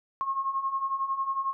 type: beating tone pair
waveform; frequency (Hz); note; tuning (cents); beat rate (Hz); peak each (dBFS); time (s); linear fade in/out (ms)
sine; 1073 / 1084; C6 / C#6; +43 / -39; 11; -33 / -28; 0.21-1.53; 0
effects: none